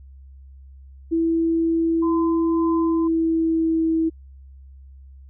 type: tone with pitch glide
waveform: sine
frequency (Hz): 329.6 to 324.1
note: E4 to E4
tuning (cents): 0 to -29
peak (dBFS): -17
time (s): 1.11-4.1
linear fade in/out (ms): 20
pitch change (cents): -29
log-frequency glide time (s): 2.52-3.88
type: tone with tremolo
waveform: sine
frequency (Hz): 1024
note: C6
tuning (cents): -38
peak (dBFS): -26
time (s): 2.02-3.08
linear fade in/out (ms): 10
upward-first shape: sine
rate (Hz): 1.8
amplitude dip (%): 50
effects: added 67 Hz sine -41 dBFS peak until 5.29 s